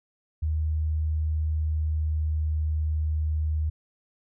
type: tone with pitch glide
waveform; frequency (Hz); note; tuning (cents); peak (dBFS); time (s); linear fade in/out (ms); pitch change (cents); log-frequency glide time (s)
sine; 77.78 to 77.33; D#2 to D#2; 0 to -10; -23; 0.42-3.7; 10; -10; 1.39-2.61
effects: none